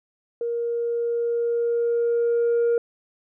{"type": "tone with level ramp", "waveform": "sine", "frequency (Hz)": 470, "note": "A#4", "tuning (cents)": 14, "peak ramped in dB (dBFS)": [-23, -15], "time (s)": [0.41, 2.78], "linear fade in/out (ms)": 2, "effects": ["tanh soft clip ceiling -16 dBFS"]}